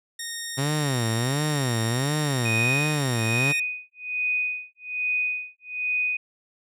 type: tone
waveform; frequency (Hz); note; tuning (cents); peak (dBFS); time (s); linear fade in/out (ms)
5% pulse; 1852; A#6; -12; -18; 0.19-3.6; 5
type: tone with vibrato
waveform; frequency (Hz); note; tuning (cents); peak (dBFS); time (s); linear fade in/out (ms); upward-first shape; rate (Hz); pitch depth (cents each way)
sawtooth; 130.81; C3; 0; -19; 0.57-3.53; 20; sine; 1.4; 270
type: tone with tremolo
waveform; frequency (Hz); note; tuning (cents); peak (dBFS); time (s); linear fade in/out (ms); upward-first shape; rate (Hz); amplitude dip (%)
sine; 2489; D#7; 0; -21; 2.45-6.17; 5; sine; 1.2; 100
effects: low-pass 9000 Hz 12 dB/octave